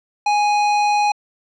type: tone with hard clipping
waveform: sine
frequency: 830 Hz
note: G#5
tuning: 1 cent flat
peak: -16 dBFS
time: 0.26-1.12 s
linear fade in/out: 5 ms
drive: 14 dB
effects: low-pass 7000 Hz 12 dB/octave